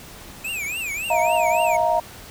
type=tone with vibrato; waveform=square; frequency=2489 Hz; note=D#7; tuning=in tune; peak=-26 dBFS; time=0.44-1.77 s; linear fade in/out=10 ms; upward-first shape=triangle; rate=3.6 Hz; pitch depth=230 cents each way
type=chord; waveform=sine; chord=Eb suspended second; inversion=none; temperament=equal with one note detuned; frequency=638.6 / 698.5 / 932.3 Hz; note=Eb5 / F5 / Bb5; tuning=+45 / 0 / 0 cents; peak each=-21 dBFS; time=1.1-2 s; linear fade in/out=5 ms
effects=pink hiss -41 dBFS RMS until 2.3 s